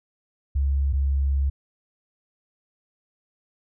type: tone pair in turn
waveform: sine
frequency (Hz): 69.1 / 68.82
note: C#2 / C#2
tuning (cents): -5 / -12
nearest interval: unison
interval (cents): 7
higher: first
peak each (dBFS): -19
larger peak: neither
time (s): 0.55-0.93 / 0.93-1.5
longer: second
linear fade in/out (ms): 10
effects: none